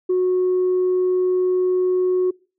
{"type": "tone", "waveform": "sine", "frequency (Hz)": 366.5, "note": "F#4", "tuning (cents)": -16, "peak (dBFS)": -14, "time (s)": [0.09, 2.31], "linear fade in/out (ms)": 10, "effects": ["noise-tail reverb RT60 0.4 s tail -26 dB re dry", "tanh soft clip ceiling -13 dBFS"]}